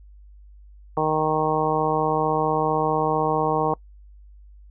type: harmonic tone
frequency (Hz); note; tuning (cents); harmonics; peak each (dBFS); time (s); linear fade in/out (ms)
155.56; D#3; 0; 1 / 2 / 3 / 4 / 5 / 6 / 7; -29 / -29 / -24 / -29 / -25 / -27 / -28; 0.97-3.74; 2
effects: noise-tail reverb RT60 0.1 s tail -24 dB re dry + added 50 Hz sine -44 dBFS peak until 4.7 s